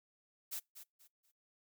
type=noise with echo; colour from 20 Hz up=blue; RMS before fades=-41 dBFS; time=0.51-0.6 s; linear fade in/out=20 ms; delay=240 ms; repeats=3; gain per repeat=-11 dB; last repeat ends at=1.32 s; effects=noise-tail reverb RT60 0.2 s tail -25 dB re dry